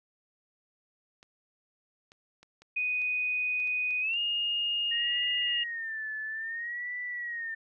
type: clicks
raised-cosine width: 0.2 ms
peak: -36 dBFS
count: 9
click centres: 1.229 / 2.119 / 2.43 / 2.62 / 3.018 / 3.601 / 3.674 / 3.908 / 4.138 s
type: tone with pitch glide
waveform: sine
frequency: 2489 to 2843 Hz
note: D#7 to F7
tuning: 0 to +30 cents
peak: -27 dBFS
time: 2.76-5.64 s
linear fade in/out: 10 ms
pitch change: +230 cents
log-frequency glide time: 4.01-4.18 s
type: tone with vibrato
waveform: sine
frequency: 1851 Hz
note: A#6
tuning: 13 cents flat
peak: -33 dBFS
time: 4.91-7.55 s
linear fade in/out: 10 ms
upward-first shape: sine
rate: 0.6 Hz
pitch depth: 110 cents each way
effects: none

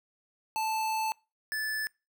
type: tone pair in turn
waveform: square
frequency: 878 / 1739.8 Hz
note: A5 / A6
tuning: -4 / -20 cents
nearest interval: octave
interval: 1184 cents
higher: second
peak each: -29 / -31 dBFS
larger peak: first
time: 0.56-1.12 / 1.52-1.87 s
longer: first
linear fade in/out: 0 ms
effects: noise-tail reverb RT60 0.3 s tail -26 dB re dry

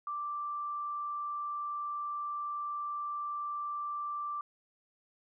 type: tone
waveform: sine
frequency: 1174.7 Hz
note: D6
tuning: in tune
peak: -34 dBFS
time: 0.07-4.41 s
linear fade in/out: 2 ms
effects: none

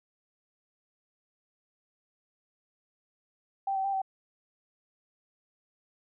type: tone with pitch steps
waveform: sine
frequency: 783 / 769 / 788 / 769 Hz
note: G5 / G5 / G5 / G5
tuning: -2 / -33 / +9 / -33 cents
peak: -27 dBFS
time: 3.67-4.018 s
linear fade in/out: 5 ms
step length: 87 ms
effects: none

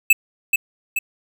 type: tone with echo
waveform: square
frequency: 2618 Hz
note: E7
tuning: 13 cents flat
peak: -9 dBFS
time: 0.1-0.13 s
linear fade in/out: 5 ms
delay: 430 ms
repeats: 2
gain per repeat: -5 dB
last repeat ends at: 0.99 s
effects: none

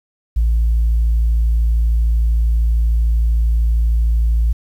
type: tone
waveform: sine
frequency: 56.5 Hz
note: A1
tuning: 47 cents sharp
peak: -10 dBFS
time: 0.36-4.53 s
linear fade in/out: 10 ms
effects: tanh soft clip ceiling -9 dBFS + 8-bit

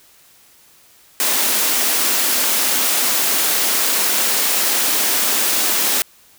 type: high-pass noise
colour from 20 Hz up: white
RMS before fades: -17 dBFS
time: 1.2-6.02 s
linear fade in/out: 0 ms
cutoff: 200 Hz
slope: 48 dB/octave
effects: white hiss -50 dBFS RMS until 6.38 s

